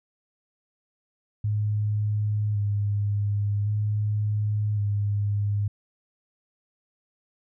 sine tone with vibrato, 103.83 Hz, G#2, in tune, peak -22 dBFS, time 1.44-5.68 s, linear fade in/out 5 ms, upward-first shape square, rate 0.45 Hz, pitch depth 23 cents each way, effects none

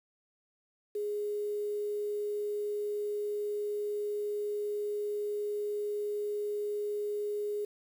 sine tone with quantisation, 415.3 Hz, G#4, in tune, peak -31 dBFS, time 0.95-7.65 s, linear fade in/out 5 ms, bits 9, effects none

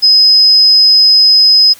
sine tone, 5060 Hz, D#8, 28 cents sharp, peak -3 dBFS, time 0.02-1.74 s, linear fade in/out 20 ms, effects white hiss -38 dBFS RMS until 1.79 s

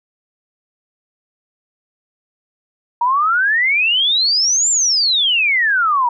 sine exponential two-way sweep, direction up then down, 932.3 to 7459 to 932.3 Hz, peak -12 dBFS, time 3.01-6.09 s, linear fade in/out 5 ms, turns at 4.7 s, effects none

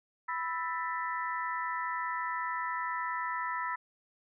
harmonic tone with a mistuned harmonic, 329.6 Hz, E4, in tune, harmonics 3 / 4 / 5 / 6, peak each -35 / -37 / -39 / -41 dBFS, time 0.28-3.76 s, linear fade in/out 10 ms, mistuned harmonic 5, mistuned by +130 cents, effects none

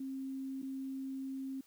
sine tone with dropouts, 267.3 Hz, C4, 37 cents sharp, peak -38 dBFS, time 0-1.61 s, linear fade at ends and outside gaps 5 ms, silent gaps 0.619-0.627 s, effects white hiss -67 dBFS RMS until 1.66 s

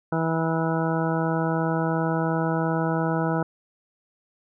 harmonic tone, 162.8 Hz, E3, 21 cents flat, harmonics 1 / 2 / 3 / 4 / 5 / 6 / 8 / 9, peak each -25 / -28 / -30 / -31 / -32 / -33 / -34 / -35 dBFS, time 0.12-3.43 s, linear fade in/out 5 ms, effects none

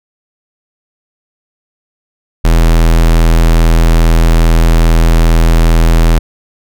square tone, 41.2 Hz, E1, in tune, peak -5 dBFS, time 2.44-6.19 s, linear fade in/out 10 ms, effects none

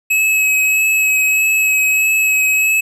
square tone with vibrato, 2567 Hz, E7, 47 cents flat, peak -12 dBFS, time 0.1-2.81 s, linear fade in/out 10 ms, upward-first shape sine, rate 1.6 Hz, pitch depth 14 cents each way, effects none

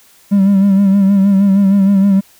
triangle tone with vibrato, 196.8 Hz, G3, 7 cents sharp, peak -4 dBFS, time 0.31-2.21 s, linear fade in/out 20 ms, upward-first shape sine, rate 6.4 Hz, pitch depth 49 cents each way, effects tanh soft clip ceiling -1 dBFS + white hiss -47 dBFS RMS until 2.39 s

